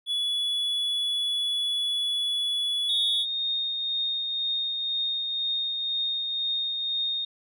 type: tone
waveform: triangle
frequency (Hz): 3408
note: G#7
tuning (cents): +44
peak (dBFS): -23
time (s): 0.06-3.26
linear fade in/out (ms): 50
type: tone with tremolo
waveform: sine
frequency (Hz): 3688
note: A#7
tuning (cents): -19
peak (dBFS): -24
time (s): 2.89-7.25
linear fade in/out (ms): 5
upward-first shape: triangle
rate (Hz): 2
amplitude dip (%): 35
effects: none